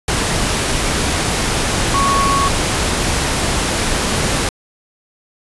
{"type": "tone in noise", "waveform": "sine", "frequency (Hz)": 1108.7, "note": "C#6", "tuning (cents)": 0, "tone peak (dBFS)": -14, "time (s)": [1.94, 2.48], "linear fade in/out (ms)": 2, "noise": "pink", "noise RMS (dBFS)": -17, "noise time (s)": [0.08, 4.49], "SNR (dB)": 0, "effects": ["resampled to 24000 Hz"]}